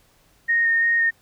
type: tone with vibrato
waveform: sine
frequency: 1848 Hz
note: A#6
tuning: 16 cents flat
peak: -16 dBFS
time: 0.48-1.11 s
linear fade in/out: 20 ms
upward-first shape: square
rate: 2.9 Hz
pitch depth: 10 cents each way
effects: pink hiss -59 dBFS RMS until 1.21 s